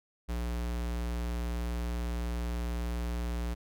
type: tone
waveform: square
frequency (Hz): 59.2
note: A#1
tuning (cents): +27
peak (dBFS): -32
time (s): 0.28-3.55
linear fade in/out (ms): 20
effects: none